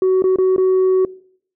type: tone with dropouts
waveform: sine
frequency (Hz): 374.5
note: F#4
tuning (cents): +21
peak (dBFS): -9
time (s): 0.02-1.05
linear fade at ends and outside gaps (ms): 2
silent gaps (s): 0.222-0.24 / 0.36-0.385 / 0.563-0.58
effects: noise-tail reverb RT60 0.6 s tail -22 dB re dry + tanh soft clip ceiling -10 dBFS